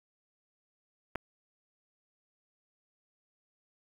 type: clicks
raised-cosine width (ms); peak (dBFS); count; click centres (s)
0.5; -29 / -18; 2; 1.154 / 1.157
effects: 8-bit